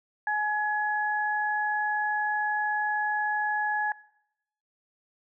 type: tone pair together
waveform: sine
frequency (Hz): 843.5 / 1687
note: G#5 / G#6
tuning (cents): +27 / +27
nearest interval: octave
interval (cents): 1200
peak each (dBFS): -28 / -27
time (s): 0.27-3.92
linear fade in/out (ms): 2
effects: noise-tail reverb RT60 0.8 s tail -21 dB re dry